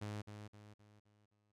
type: tone with echo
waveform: sawtooth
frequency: 104.8 Hz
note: G#2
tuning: 16 cents sharp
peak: -38 dBFS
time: 0.01-0.22 s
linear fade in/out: 10 ms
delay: 260 ms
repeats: 5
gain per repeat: -7 dB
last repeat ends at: 1.52 s
effects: low-pass 9000 Hz 12 dB/octave